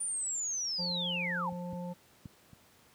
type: linear sweep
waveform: sine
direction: down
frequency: 9397 to 779 Hz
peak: -32 dBFS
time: 0-1.5 s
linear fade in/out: 10 ms
type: harmonic tone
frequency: 176.6 Hz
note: F3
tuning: 20 cents sharp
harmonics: 1 / 3 / 5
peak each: -37 / -43 / -47 dBFS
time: 0.78-1.94 s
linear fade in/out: 20 ms
type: clicks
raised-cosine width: 5 ms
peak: -33 / -28 / -29 / -38 dBFS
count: 4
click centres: 1.525 / 1.73 / 2.257 / 2.532 s
effects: pink hiss -62 dBFS RMS until 2.94 s + high-pass 100 Hz 12 dB/octave